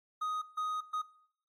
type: tone bursts at uneven times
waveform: triangle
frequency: 1249 Hz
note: D#6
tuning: 6 cents sharp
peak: -30 dBFS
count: 3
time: 0.21-0.42 / 0.57-0.81 / 0.93-1.02 s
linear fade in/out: 10 ms
effects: noise-tail reverb RT60 0.6 s tail -18 dB re dry + AAC 48 kbps